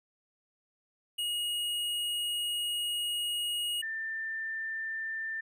square / sine tone pair in turn, 2880 / 1786.7 Hz, F#7 / A6, -47 / +26 cents, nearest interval minor sixth, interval 827 cents, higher first, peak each -31 / -33 dBFS, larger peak first, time 1.18-3.82 / 3.82-5.41 s, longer first, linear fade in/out 10 ms, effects none

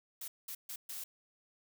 blue noise bursts at uneven times, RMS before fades -43 dBFS, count 4, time 0.21-0.28 / 0.48-0.55 / 0.69-0.76 / 0.89-1.04 s, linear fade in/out 5 ms, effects none

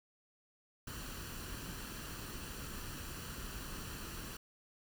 pink noise with comb filter, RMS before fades -45 dBFS, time 0.87-4.37 s, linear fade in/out 5 ms, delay 0.69 ms, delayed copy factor +0.55, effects none

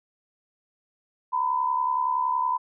sine tone pair together, 932.3 / 1003 Hz, A#5 / B5, 0 / +26 cents, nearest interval minor second, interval 126 cents, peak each -28 / -23 dBFS, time 1.32-2.58 s, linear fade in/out 20 ms, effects none

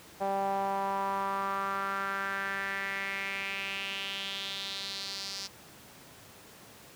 sawtooth tone with band-pass filter sweep, 196 Hz, G3, in tune, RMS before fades -34 dBFS, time 0.2-5.48 s, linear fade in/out 20 ms, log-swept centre 710 to 5100 Hz, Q 3.9, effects pink hiss -52 dBFS RMS until 6.95 s + high-pass 100 Hz 12 dB/octave

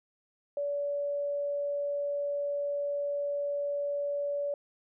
sine tone, 573 Hz, D5, 43 cents flat, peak -29 dBFS, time 0.57-4.54 s, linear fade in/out 2 ms, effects none

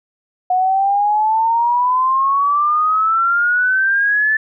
sine exponential sweep, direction up, 728 to 1760 Hz, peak -12 dBFS, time 0.5-4.37 s, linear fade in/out 5 ms, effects none

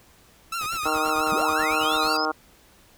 sawtooth tone with vibrato, 1300 Hz, E6, 24 cents flat, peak -23 dBFS, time 0.52-2.17 s, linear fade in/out 5 ms, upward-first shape triangle, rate 5.8 Hz, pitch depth 120 cents each way
pink noise bursts, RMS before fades -40 dBFS, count 14, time 0.61-2.08 s, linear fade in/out 2 ms, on 53 ms, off 56 ms
harmonic tone, 155.56 Hz, D#3, in tune, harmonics 2 / 3 / 4 / 5 / 6 / 7 / 8 / 9, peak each -31 / -31 / -33 / -29 / -33 / -30 / -31 / -29 dBFS, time 0.85-2.32 s, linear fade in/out 10 ms
sine linear sweep, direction up, 142.3 to 5274 Hz, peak -27 dBFS, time 1.32-2.25 s, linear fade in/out 0 ms
effects pink hiss -55 dBFS RMS until 2.97 s

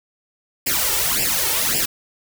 white noise with flanger, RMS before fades -20 dBFS, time 0.66-1.86 s, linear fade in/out 10 ms, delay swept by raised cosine 0.39 to 2.29 ms, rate 1.8 Hz, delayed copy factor +0.95, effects none

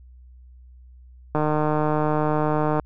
click train, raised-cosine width 1 ms, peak -9 dBFS, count 221, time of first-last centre 1.35-2.797 s, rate 152 Hz, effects added 62 Hz sine -44 dBFS peak until 2.85 s

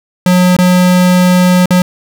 square tone with dropouts, 180.9 Hz, F#3, 39 cents flat, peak -6 dBFS, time 0.26-1.82 s, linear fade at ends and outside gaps 2 ms, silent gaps 0.566-0.587 / 1.658-1.706 s, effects none

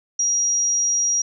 sine tone, 5720 Hz, F8, 41 cents sharp, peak -17 dBFS, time 0.19-1.22 s, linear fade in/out 5 ms, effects none

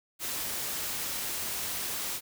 white noise, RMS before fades -34 dBFS, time 0.19-2.21 s, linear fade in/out 50 ms, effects none

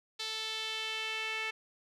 sawtooth tone with band-pass filter sweep, 440 Hz, A4, in tune, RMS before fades -37 dBFS, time 0.19-1.51 s, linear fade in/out 10 ms, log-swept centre 4000 to 2400 Hz, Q 2.8, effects none

